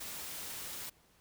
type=noise; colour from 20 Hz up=white; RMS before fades=-43 dBFS; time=0-0.9 s; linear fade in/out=10 ms; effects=pink hiss -67 dBFS RMS until 1.2 s